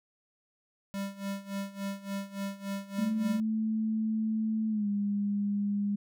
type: tone with tremolo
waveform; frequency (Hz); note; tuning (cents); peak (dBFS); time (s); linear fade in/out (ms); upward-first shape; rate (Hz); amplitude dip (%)
square; 197.6; G3; +14; -32; 0.94-3.4; 0; sine; 3.5; 85
type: tone with pitch glide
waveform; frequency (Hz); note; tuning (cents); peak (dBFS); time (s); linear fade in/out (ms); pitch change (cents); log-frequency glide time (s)
sine; 219.2 to 203.3; A3 to G#3; -6 to -37; -27; 2.98-5.96; 10; -131; 4.69-4.88
effects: none